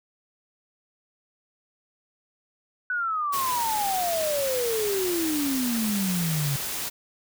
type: exponential sweep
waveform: sine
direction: down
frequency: 1499 to 136.5 Hz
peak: -24 dBFS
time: 2.9-6.56 s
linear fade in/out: 2 ms
type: noise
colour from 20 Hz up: white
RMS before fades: -31 dBFS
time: 3.32-6.9 s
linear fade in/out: 20 ms
effects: none